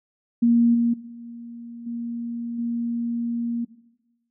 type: tone with level steps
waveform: sine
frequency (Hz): 235.1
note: A#3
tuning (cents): +15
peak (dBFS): -14 / -17 / -35 / -27 / -23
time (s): 0.42-3.65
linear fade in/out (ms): 10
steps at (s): 0.74 / 0.93 / 1.86 / 2.58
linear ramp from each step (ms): 10
effects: noise-tail reverb RT60 1.0 s tail -17 dB re dry